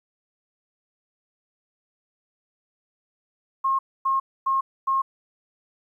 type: tone bursts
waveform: sine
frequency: 1075 Hz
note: C6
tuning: 47 cents sharp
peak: -19 dBFS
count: 4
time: 3.64-5.02 s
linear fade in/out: 10 ms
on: 150 ms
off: 260 ms
effects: 10-bit